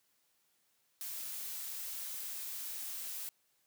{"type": "noise", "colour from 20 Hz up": "blue", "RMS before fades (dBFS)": -42, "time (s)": [1.01, 3.29], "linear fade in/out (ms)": 0, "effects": ["white hiss -75 dBFS RMS until 3.66 s", "high-pass 100 Hz 12 dB/octave"]}